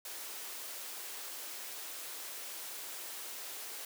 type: high-pass noise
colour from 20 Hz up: white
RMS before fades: -44 dBFS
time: 0.05-3.85 s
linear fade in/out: 2 ms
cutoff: 300 Hz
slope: 24 dB/octave
effects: none